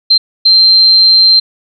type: tone bursts at uneven times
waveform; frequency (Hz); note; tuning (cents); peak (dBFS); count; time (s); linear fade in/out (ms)
sine; 4142; C8; -18; -3; 2; 0.1-0.18 / 0.45-1.4; 10
effects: none